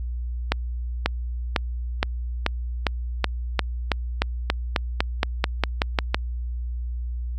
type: accelerating click train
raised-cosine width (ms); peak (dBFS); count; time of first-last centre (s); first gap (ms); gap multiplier
0.3; -3; 19; 0.52-6.145; 540; 0.93
effects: added 60 Hz sine -26 dBFS peak until 7.38 s